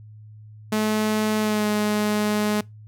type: tone with pitch glide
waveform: sawtooth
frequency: 215.1 to 210.2 Hz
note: A3 to G#3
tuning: -39 to +21 cents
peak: -16 dBFS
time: 0.72-2.61 s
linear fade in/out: 5 ms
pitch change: -40 cents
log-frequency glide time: 1.39-1.67 s
effects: noise-tail reverb RT60 0.2 s tail -23 dB re dry + added 107 Hz sine -41 dBFS peak until 2.87 s